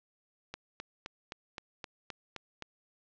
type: click train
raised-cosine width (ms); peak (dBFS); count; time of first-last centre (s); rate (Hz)
0.2; -22; 9; 0.54-2.623; 3.84
effects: low-pass 5000 Hz 12 dB/octave